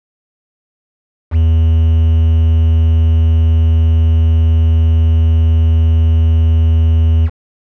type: tone with quantisation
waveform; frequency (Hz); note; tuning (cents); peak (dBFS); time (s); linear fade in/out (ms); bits
triangle; 81; E2; -30; -5; 1.31-7.3; 50; 5
effects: low-pass 2000 Hz 12 dB/octave